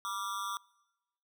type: tone with amplitude modulation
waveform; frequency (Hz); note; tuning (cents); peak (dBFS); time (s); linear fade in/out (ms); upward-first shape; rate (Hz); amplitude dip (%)
square; 1174.7; D6; 0; -31; 0.05-0.57; 0; sine; 205; 100
effects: noise-tail reverb RT60 1.0 s tail -24 dB re dry